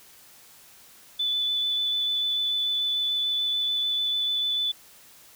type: tone with vibrato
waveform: sine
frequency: 3487 Hz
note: A7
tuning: 16 cents flat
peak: -23 dBFS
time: 1.19-4.72 s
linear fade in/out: 10 ms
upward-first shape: sine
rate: 6.8 Hz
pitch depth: 9 cents each way
effects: white hiss -52 dBFS RMS until 5.35 s